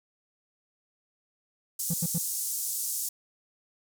pink band-pass noise, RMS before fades -32 dBFS, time 1.79-3.09 s, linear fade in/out 5 ms, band 6600 to 16000 Hz, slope 24 dB/octave
triangle tone bursts, 167.7 Hz, E3, 30 cents sharp, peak -24 dBFS, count 3, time 1.9-2.183 s, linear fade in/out 5 ms, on 39 ms, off 83 ms
effects none

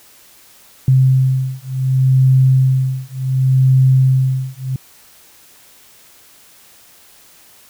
sine beating tone pair, 130.81 / 131.49 Hz, C3 / C3, 0 / +9 cents, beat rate 0.68 Hz, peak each -13 dBFS, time 0.88-4.76 s, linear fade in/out 2 ms, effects white hiss -46 dBFS RMS until 7.69 s

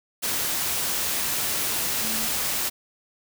sine tone in noise, 220 Hz, A3, in tune, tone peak -36 dBFS, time 2.01-2.29 s, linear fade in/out 20 ms, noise white, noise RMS -26 dBFS, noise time 0.22-2.7 s, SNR -13 dB, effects none

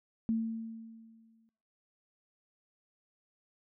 sine tone with exponential decay, 225.3 Hz, A3, 41 cents sharp, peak -26 dBFS, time 0.29-1.49 s, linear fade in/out 0 ms, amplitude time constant 260 ms, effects noise-tail reverb RT60 1.0 s tail -26 dB re dry

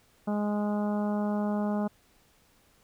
harmonic tone, 207.7 Hz, G#3, in tune, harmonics 1 / 2 / 3 / 4 / 5 / 6 / 7, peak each -27 / -38 / -35 / -38 / -44 / -45 / -49 dBFS, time 0.27-1.88 s, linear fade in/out 10 ms, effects pink hiss -64 dBFS RMS until 2.83 s

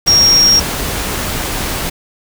sine tone in noise, 5588 Hz, F8, in tune, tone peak -6 dBFS, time 0.07-0.6 s, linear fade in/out 10 ms, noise pink, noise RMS -19 dBFS, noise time 0.06-1.9 s, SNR +10 dB, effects none

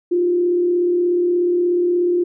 sine tone with frequency modulation, 352.2 Hz, F4, 15 cents sharp, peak -14 dBFS, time 0.11-2.24 s, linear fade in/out 10 ms, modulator 36.7 Hz, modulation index 0.31, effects none

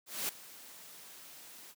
white noise with ADSR envelope, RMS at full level -34 dBFS, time 0.06-1.75 s, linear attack 230 ms, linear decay 4 ms, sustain -18 dB, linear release 51 ms, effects high-pass 150 Hz 12 dB/octave

